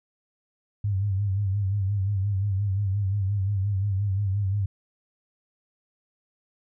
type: tone with vibrato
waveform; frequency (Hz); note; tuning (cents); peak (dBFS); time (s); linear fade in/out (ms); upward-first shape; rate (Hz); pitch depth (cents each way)
sine; 99; G2; +18; -22; 0.84-4.66; 5; sine; 5.7; 80
effects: none